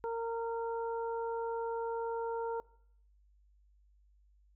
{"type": "harmonic tone", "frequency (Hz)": 460.3, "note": "A#4", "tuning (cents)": -22, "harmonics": [1, 2, 3], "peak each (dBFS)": [-35, -39, -48], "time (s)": [0.04, 2.6], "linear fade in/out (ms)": 0, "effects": ["noise-tail reverb RT60 0.7 s tail -22 dB re dry", "added 50 Hz sine -63 dBFS peak until 4.55 s"]}